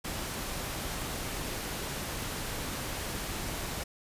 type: noise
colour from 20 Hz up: pink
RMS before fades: -36 dBFS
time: 0.04-3.84 s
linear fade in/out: 10 ms
effects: resampled to 32000 Hz